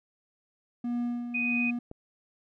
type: tone with tremolo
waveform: triangle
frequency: 240.3 Hz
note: B3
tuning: 47 cents flat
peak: -25 dBFS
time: 0.84-1.79 s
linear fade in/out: 5 ms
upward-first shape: sine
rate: 1.6 Hz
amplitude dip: 55%
type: tone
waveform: sine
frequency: 2494 Hz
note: D#7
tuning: 3 cents sharp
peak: -27 dBFS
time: 1.34-1.71 s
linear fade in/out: 10 ms
type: click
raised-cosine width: 2 ms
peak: -28 dBFS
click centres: 1.914 s
effects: none